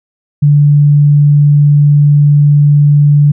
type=tone; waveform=sine; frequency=145.9 Hz; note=D3; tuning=11 cents flat; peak=-3 dBFS; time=0.42-3.32 s; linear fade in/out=10 ms; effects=none